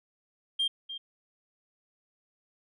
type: tone with echo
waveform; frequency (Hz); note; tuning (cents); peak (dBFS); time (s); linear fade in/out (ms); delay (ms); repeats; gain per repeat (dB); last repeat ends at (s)
sine; 3195; G7; +32; -23; 0.59-0.68; 10; 300; 1; -13; 0.98
effects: tanh soft clip ceiling -23 dBFS